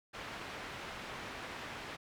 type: low-pass noise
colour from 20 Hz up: white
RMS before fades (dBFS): -45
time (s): 0.13-1.97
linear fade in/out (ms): 20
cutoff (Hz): 2200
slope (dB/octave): 12
effects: none